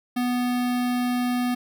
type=tone with notch filter; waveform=square; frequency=246.6 Hz; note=B3; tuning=2 cents flat; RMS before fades=-24 dBFS; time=0.16-1.55 s; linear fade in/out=10 ms; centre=6800 Hz; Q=1.9; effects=none